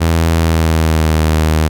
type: tone with pitch glide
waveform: sawtooth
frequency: 82.3 to 78.45 Hz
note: E2 to D#2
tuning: -2 to +15 cents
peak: -6 dBFS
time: 0-1.69 s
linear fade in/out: 20 ms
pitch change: -83 cents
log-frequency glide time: 0.34-1.2 s
effects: none